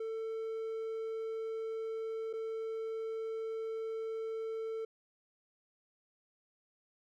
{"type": "tone with dropouts", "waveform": "triangle", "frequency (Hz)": 446.1, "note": "A4", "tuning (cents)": 24, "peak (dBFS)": -34, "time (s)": [0, 4.85], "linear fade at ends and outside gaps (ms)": 5, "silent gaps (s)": [2.33, 2.335], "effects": []}